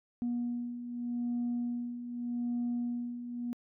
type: beating tone pair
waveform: sine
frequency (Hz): 240 / 240.83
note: B3 / B3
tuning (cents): -49 / -43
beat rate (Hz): 0.83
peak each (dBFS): -38 / -32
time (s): 0.22-3.53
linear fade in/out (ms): 0
effects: tanh soft clip ceiling -27 dBFS